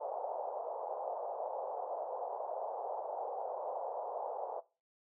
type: band-pass noise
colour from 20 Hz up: white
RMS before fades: -40 dBFS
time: 0-4.61 s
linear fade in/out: 20 ms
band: 490 to 860 Hz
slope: 48 dB/octave
effects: noise-tail reverb RT60 0.3 s tail -19 dB re dry